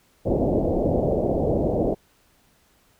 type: low-pass noise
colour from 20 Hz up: white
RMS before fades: -22 dBFS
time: 0.25-1.95 s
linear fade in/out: 20 ms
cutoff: 660 Hz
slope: 48 dB/octave
effects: pink hiss -61 dBFS RMS until 2.99 s